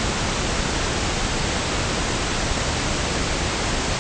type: low-pass noise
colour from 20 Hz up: pink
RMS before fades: -23 dBFS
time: 0-3.99 s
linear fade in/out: 0 ms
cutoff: 8200 Hz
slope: 96 dB/octave
effects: none